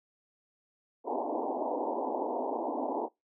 white band-pass noise, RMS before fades -33 dBFS, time 1.04-3.09 s, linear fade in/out 50 ms, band 240 to 960 Hz, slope 96 dB/octave, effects noise-tail reverb RT60 0.2 s tail -24 dB re dry

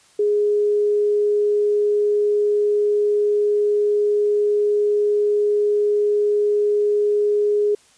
sine tone, 415.1 Hz, G#4, 1 cent flat, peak -15 dBFS, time 0.19-7.75 s, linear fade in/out 5 ms, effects white hiss -54 dBFS RMS until 7.97 s + resampled to 22050 Hz

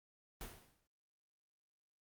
pink noise with exponential decay, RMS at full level -45 dBFS, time 0.41-0.87 s, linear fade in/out 1 ms, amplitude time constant 100 ms, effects Opus 32 kbps

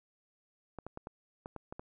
clicks, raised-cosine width 1 ms, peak -28 dBFS, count 8, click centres 0.787 / 0.866 / 0.974 / 1.071 / 1.459 / 1.563 / 1.725 / 1.795 s, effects none

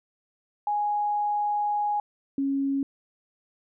sine tone pair in turn, 830 / 275.1 Hz, G#5 / C#4, -1 / -13 cents, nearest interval octave + perfect fifth, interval 1912 cents, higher first, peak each -23 dBFS, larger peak neither, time 0.67-2 / 2.38-2.83 s, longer first, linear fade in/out 2 ms, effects none

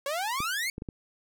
sawtooth exponential sweep, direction up, 540 to 2259 Hz, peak -25 dBFS, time 0.06-0.7 s, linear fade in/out 2 ms
clicks, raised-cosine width 3 ms, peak -23 dBFS, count 4, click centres 0.404 / 0.781 / 0.821 / 0.888 s
effects none

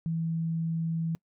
sine tone, 164 Hz, E3, 9 cents flat, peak -27 dBFS, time 0.06-1.15 s, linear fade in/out 0 ms, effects noise-tail reverb RT60 0.1 s tail -25 dB re dry

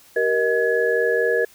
sine tone cluster, 386.7 / 470.8 / 626 / 1693 Hz, G4 / A#4 / D#5 / G#6, -24 / +17 / +10 / +33 cents, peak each -25 / -19 / -26 / -23 dBFS, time 0.16-1.45 s, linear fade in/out 5 ms, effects white hiss -51 dBFS RMS until 1.54 s

